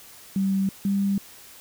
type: tone pair in turn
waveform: sine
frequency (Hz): 193.9 / 198.09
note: G3 / G3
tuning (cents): -19 / +18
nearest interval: unison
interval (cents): 37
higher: second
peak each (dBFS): -20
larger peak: neither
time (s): 0.36-0.69 / 0.85-1.18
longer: neither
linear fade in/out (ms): 2
effects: white hiss -47 dBFS RMS until 1.6 s